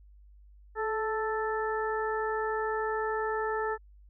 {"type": "harmonic tone with a mistuned harmonic", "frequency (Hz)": 440, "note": "A4", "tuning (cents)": 0, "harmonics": [1, 2, 3, 4], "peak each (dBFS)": [-31, -34, -36, -37], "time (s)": [0.75, 3.78], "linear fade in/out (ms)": 50, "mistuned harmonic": 1, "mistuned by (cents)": -26, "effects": ["added 50 Hz sine -52 dBFS peak until 4.09 s"]}